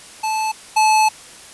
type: tone pair in turn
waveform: square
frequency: 872 / 865.5 Hz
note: A5 / A5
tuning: -16 / -29 cents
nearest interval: unison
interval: 13 cents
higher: first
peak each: -19 / -12 dBFS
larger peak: second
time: 0.23-0.52 / 0.76-1.09 s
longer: second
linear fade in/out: 10 ms
effects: white hiss -40 dBFS RMS until 1.53 s + resampled to 24000 Hz